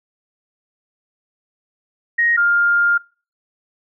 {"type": "tone pair in turn", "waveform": "sine", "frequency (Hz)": [1875, 1404.7], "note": ["A#6", "F6"], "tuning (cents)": [10, 10], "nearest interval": "perfect fourth", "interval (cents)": 500, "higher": "first", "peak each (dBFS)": [-13, -12], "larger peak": "second", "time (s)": [[2.18, 2.37], [2.37, 2.98]], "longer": "second", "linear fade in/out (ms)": 10, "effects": ["noise-tail reverb RT60 0.4 s tail -26 dB re dry"]}